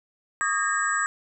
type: tone cluster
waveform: sine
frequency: 1135 / 1235 / 1625 / 1836 / 7810 Hz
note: C#6 / D#6 / G#6 / A#6 / B8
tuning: +41 / -13 / -38 / -27 / -20 cents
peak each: -32 / -27 / -27 / -29 / -30 dBFS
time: 0.41-1.06 s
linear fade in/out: 0 ms
effects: none